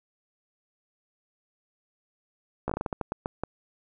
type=slowing click train; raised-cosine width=1 ms; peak=-15 dBFS; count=12; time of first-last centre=2.68-3.436 s; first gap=15 ms; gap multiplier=1.28; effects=none